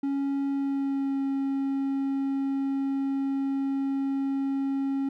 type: tone with pitch glide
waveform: triangle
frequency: 277.2 to 273.1 Hz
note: C#4 to C#4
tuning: 0 to -26 cents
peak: -23 dBFS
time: 0.03-5.09 s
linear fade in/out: 5 ms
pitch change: -26 cents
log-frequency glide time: 0.5-1.22 s
effects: none